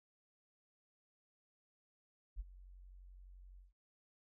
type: tone with ADSR envelope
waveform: sine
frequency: 45.84 Hz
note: F#1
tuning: 15 cents flat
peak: -37 dBFS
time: 2.36-3.73 s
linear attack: 39 ms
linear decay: 27 ms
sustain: -17 dB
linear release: 150 ms
effects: none